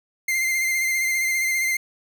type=tone with vibrato; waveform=45% pulse; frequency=2093 Hz; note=C7; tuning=in tune; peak=-20 dBFS; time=0.28-1.77 s; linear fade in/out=5 ms; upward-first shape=sine; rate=15 Hz; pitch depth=26 cents each way; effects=none